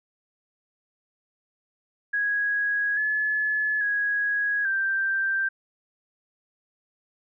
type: tone with pitch steps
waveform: sine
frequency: 1658 / 1714 / 1659 / 1572 Hz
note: G#6 / A6 / G#6 / G6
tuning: -3 / -46 / -2 / +4 cents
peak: -22 dBFS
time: 2.13-5.49 s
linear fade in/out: 10 ms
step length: 840 ms
effects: none